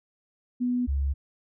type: tone pair in turn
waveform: sine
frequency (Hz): 246.6 / 69.2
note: B3 / C#2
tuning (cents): -2 / -2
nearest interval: octave + minor seventh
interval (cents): 2200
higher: first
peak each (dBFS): -23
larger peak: neither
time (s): 0.6-0.87 / 0.87-1.14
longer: neither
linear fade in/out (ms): 20
effects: none